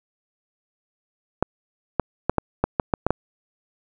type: clicks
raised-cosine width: 1 ms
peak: -4 dBFS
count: 9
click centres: 1.426 / 1.997 / 2.296 / 2.383 / 2.64 / 2.798 / 2.938 / 3.066 / 3.106 s
effects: none